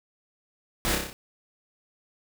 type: noise with echo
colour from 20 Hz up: pink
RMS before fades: -27 dBFS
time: 0.85-0.95 s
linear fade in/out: 0 ms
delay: 30 ms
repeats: 6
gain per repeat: -3 dB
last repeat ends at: 1.13 s
effects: none